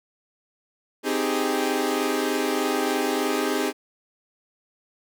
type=chord; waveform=sawtooth; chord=Ab major seventh; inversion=first; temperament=equal; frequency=261.6 / 311.1 / 392 / 415.3 Hz; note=C4 / Eb4 / G4 / Ab4; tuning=0 / 0 / 0 / 0 cents; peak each=-24 dBFS; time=1.03-3.73 s; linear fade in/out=50 ms; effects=none